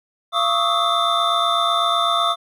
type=tone cluster; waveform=triangle; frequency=685 / 1117 / 1235 / 1303 / 3571 Hz; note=F5 / C#6 / D#6 / E6 / A7; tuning=-34 / +13 / -13 / -20 / +25 cents; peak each=-21 dBFS; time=0.32-2.36 s; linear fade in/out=50 ms; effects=none